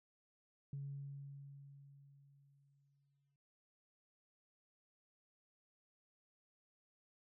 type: tone with exponential decay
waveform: sine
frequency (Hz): 140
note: C#3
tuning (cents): +18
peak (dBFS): -40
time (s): 0.73-3.36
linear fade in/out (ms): 2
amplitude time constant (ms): 570
effects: noise-tail reverb RT60 0.7 s tail -17 dB re dry + tanh soft clip ceiling -37 dBFS